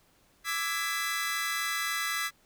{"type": "chord", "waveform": "sawtooth", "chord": "E dominant seventh", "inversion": "third", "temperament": "equal with one note detuned", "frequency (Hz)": [1174.7, 1318.5, 1661.2, 1999.6], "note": ["D6", "E6", "G#6", "B6"], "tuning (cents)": [0, 0, 0, 21], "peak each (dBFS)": [-34, -33, -32, -29], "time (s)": [0.44, 2.31], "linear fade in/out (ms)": 50, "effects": ["pink hiss -65 dBFS RMS until 2.45 s"]}